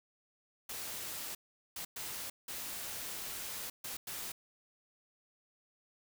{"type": "noise bursts at uneven times", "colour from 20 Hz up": "white", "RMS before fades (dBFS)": -42, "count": 6, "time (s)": [[0.69, 1.35], [1.76, 1.85], [1.96, 2.3], [2.48, 3.7], [3.84, 3.97], [4.07, 4.32]], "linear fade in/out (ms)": 5, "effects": []}